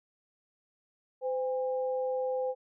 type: tone pair together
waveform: sine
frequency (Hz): 512 / 808.3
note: C5 / G#5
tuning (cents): -38 / -47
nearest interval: minor sixth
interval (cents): 791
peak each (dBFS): -29 / -38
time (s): 1.21-2.55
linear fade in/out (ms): 50
effects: none